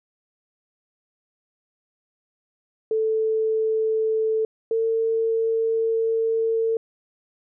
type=tone pair in turn; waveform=sine; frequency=440 / 450.8 Hz; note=A4 / A4; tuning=0 / +42 cents; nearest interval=unison; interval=42 cents; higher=second; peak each=-19 dBFS; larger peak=neither; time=2.91-4.45 / 4.71-6.77 s; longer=second; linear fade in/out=2 ms; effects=none

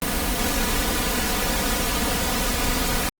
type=noise with comb filter; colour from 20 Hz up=pink; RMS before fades=-23 dBFS; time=0.02-3.09 s; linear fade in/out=0 ms; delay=4.1 ms; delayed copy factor=+0.7; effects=Opus 24 kbps

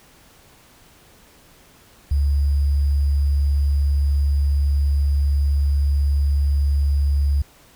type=tone with sample-and-hold; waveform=sine; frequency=70.8 Hz; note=C#2; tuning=37 cents sharp; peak=-15 dBFS; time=2.11-7.42 s; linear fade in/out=5 ms; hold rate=4900 Hz; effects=pink hiss -51 dBFS RMS until 7.75 s

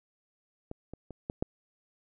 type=clicks; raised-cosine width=2 ms; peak=-25 / -28 / -29 / -20 / -15 dBFS; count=5; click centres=0.714 / 0.936 / 1.107 / 1.299 / 1.425 s; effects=none

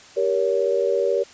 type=chord; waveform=sine; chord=G diminished; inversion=none; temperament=just; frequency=392 / 470.4 / 564.5 Hz; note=G4 / Bb4 / Db5; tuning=0 / +16 / +31 cents; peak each=-23 / -22 / -22 dBFS; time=0.16-1.24 s; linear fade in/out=20 ms; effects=white hiss -46 dBFS RMS until 1.33 s + resampled to 16000 Hz

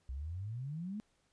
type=exponential sweep; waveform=sine; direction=up; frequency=61.74 to 220 Hz; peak=-38 dBFS; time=0.09-1 s; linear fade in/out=0 ms; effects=pink hiss -75 dBFS RMS until 1.32 s + resampled to 22050 Hz

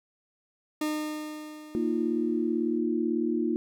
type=tone with exponential decay; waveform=40% pulse; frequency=305 Hz; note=D#4; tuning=34 cents flat; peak=-25 dBFS; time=0.81-2.79 s; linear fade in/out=5 ms; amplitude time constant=430 ms
type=chord; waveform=sine; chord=Bb suspended fourth; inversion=none; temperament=equal; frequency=233.1 / 311.1 / 349.2 Hz; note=Bb3 / Eb4 / F4; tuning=0 / 0 / 0 cents; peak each=-29 dBFS; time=1.75-3.56 s; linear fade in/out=0 ms
effects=none

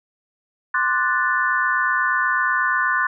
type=chord; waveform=sine; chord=D dominant seventh; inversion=third; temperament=equal; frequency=1046.5 / 1174.7 / 1480 / 1760 Hz; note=C6 / D6 / F#6 / A6; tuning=0 / 0 / 0 / 0 cents; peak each=-23 / -26 / -21 / -22 dBFS; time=0.74-3.07 s; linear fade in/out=5 ms; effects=none

